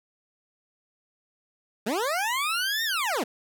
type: linear two-way sweep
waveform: 20% pulse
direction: up then down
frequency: 190 to 1864.7 to 190 Hz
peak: -20 dBFS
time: 1.86-3.24 s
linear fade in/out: 10 ms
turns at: 2.84 s
effects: none